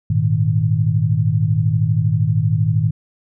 sine chord, Ab suspended second, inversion none, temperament equal, 103.83 / 116.54 / 155.56 Hz, Ab2 / Bb2 / Eb3, 0 / 0 / 0 cents, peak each -18 dBFS, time 0.1-2.91 s, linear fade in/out 5 ms, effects none

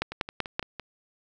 two click trains, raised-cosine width 0.3 ms, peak -10 / -20 dBFS, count 4 / 5, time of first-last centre 0.02-0.595 / 0.12-0.797 s, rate 5.22 / 5.91 Hz, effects none

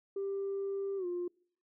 sine tone with pitch glide, 394 to 353 Hz, G4 to F4, +9 to +19 cents, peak -32 dBFS, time 0.16-1.28 s, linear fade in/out 5 ms, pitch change -190 cents, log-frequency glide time 0.97-1.06 s, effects noise-tail reverb RT60 0.6 s tail -26 dB re dry + tanh soft clip ceiling -30 dBFS

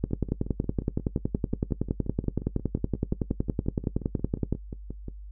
two click trains, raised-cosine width 3 ms, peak -12 / -23 dBFS, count 49 / 29, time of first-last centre 0.04-4.526 / 0.11-5.083 s, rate 10.7 / 5.63 Hz, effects noise-tail reverb RT60 0.1 s tail -17 dB re dry + added 50 Hz sine -39 dBFS peak until 5.31 s

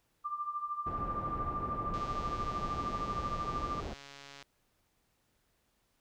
sine tone with tremolo, 1187 Hz, D6, 18 cents sharp, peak -31 dBFS, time 0.24-3.81 s, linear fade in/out 20 ms, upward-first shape triangle, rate 13 Hz, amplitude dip 80%
pink low-pass noise, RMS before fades -40 dBFS, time 0.86-3.94 s, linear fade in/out 10 ms, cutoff 860 Hz, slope 12 dB/octave
click train, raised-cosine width 0.2 ms, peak -32 dBFS, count 349, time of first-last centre 1.94-4.426 s, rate 140 Hz
effects pink hiss -75 dBFS RMS until 6 s

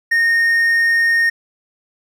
triangle tone, 1845 Hz, A#6, 18 cents flat, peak -10 dBFS, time 0.11-1.3 s, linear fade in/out 10 ms, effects none

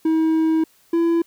triangle tone pair in turn, 320 / 335.4 Hz, D#4 / E4, +49 / +30 cents, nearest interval minor second, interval 81 cents, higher second, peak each -13 dBFS, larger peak neither, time 0.05-0.64 / 0.93-1.22 s, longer first, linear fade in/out 5 ms, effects white hiss -57 dBFS RMS until 1.26 s

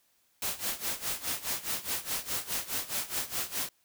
white noise with tremolo, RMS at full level -31 dBFS, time 0.42-3.69 s, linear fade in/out 2 ms, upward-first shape sine, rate 4.8 Hz, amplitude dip 85%, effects white hiss -70 dBFS RMS until 3.84 s

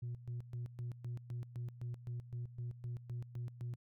sine tone with tremolo, 120.7 Hz, B2, 39 cents flat, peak -37 dBFS, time 0.02-3.76 s, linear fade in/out 10 ms, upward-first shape square, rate 3.9 Hz, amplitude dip 80%, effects tanh soft clip ceiling -37 dBFS

